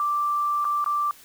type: tone with dropouts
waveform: sine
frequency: 1174.7 Hz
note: D6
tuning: in tune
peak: -21 dBFS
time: 0-1.11 s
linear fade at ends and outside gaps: 1 ms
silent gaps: 0.645-0.651 / 0.843-0.861 s
effects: white hiss -50 dBFS RMS until 1.24 s